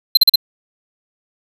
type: tone bursts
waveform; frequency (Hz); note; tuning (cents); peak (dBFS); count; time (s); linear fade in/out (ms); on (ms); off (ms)
square; 4100; C8; -36; -5; 4; 0.15-0.358; 5; 22; 40
effects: none